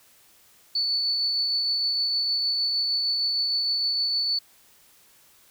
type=tone with tremolo; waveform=sine; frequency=4469 Hz; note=C#8; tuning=13 cents sharp; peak=-21 dBFS; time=0.75-4.39 s; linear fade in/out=5 ms; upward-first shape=triangle; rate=6.5 Hz; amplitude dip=25%; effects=white hiss -57 dBFS RMS until 5.5 s